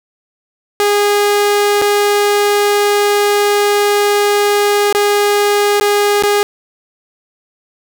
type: tone with dropouts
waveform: sawtooth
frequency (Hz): 410.5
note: G#4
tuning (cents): -20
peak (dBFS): -6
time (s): 0.8-6.43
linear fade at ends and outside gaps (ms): 0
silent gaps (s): 1.816-1.821 / 4.926-4.949 / 5.799-5.81 / 6.224-6.236
effects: none